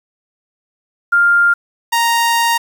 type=tone pair in turn; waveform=sine / sawtooth; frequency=1400 / 931.9 Hz; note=F6 / A#5; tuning=+4 / -1 cents; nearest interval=perfect fifth; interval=705 cents; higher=first; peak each=-8 dBFS; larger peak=neither; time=1.12-1.54 / 1.92-2.58 s; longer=second; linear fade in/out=10 ms; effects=7-bit